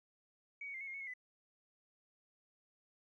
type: tone with pitch steps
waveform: triangle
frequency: 2261 / 2233 / 2096 / 2205 / 2130 / 2210 / 2164 / 2004 Hz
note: C#7 / C#7 / C7 / C#7 / C7 / C#7 / C#7 / B6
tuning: +34 / +12 / +2 / -10 / +30 / -6 / -42 / +25 cents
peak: -39 dBFS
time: 0.61-1.138 s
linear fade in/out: 5 ms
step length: 66 ms
effects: tanh soft clip ceiling -41 dBFS + resampled to 22050 Hz